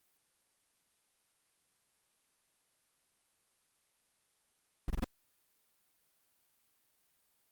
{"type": "noise bursts", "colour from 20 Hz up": "brown", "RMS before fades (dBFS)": -32, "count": 4, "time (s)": [4.88, 5.043], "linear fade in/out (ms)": 2, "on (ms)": 22, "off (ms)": 25, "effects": ["white hiss -75 dBFS RMS until 7.51 s", "Opus 32 kbps"]}